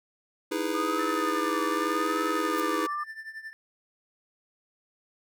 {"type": "chord", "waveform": "square", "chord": "E major seventh", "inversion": "third", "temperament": "just", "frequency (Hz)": [309, 329.6, 412, 494.4], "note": ["D#4", "E4", "G#4", "B4"], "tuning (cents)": [-12, 0, -14, 2], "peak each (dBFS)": [-33, -33, -34, -35], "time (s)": [0.51, 2.87], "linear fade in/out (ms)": 10}
{"type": "tone with vibrato", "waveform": "sine", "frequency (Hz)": 1220, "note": "D#6", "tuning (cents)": -34, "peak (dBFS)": -29, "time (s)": [0.74, 3.04], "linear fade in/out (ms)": 10, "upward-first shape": "triangle", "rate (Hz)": 0.84, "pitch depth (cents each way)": 95}
{"type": "tone with tremolo", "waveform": "triangle", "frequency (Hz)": 1774, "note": "A6", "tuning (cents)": 14, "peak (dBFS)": -33, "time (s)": [0.99, 3.53], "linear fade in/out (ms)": 0, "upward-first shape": "triangle", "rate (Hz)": 11, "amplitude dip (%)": 85}
{"type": "noise with exponential growth", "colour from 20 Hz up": "blue", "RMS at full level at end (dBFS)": -36, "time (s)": [2.48, 2.6], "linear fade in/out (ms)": 0, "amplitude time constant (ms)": 24}
{"effects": []}